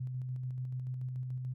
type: tone with tremolo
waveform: sine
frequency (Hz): 127.5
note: C3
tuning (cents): -44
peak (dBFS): -34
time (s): 0-1.54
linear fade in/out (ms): 10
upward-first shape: square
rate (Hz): 6.9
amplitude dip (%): 25
effects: none